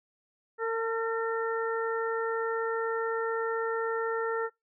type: harmonic tone with a mistuned harmonic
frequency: 454.5 Hz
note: A#4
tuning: 44 cents flat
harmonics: 1 / 2 / 3 / 4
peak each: -29 / -37 / -34 / -38 dBFS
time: 0.58-4.5 s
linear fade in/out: 50 ms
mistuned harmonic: 2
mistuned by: -21 cents
effects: noise-tail reverb RT60 0.2 s tail -25 dB re dry